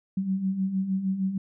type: beating tone pair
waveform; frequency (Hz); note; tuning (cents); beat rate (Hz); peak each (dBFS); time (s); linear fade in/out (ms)
sine; 186.2 / 192.7; F#3 / G3; +11 / -29; 6.5; -32 / -25; 0.17-1.38; 5
effects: none